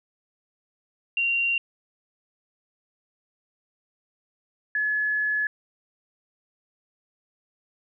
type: tone pair in turn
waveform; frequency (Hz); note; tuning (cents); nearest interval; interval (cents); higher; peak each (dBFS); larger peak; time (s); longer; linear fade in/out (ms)
sine; 2762 / 1705.9; F7 / G#6; -20 / +46; minor sixth; 834; first; -21 / -22; first; 1.17-1.58 / 4.75-5.47; second; 2
effects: none